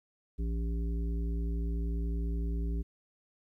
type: harmonic tone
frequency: 56.9 Hz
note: A#1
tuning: 41 cents flat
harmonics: 1 / 3 / 5 / 7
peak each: -30 / -40 / -44 / -47 dBFS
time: 0.38-2.83 s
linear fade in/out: 20 ms
effects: 12-bit